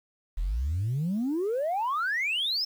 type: exponential sweep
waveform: sine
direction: up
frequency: 38 to 5400 Hz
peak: -24 dBFS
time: 0.37-2.65 s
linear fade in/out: 10 ms
effects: tanh soft clip ceiling -23 dBFS + 9-bit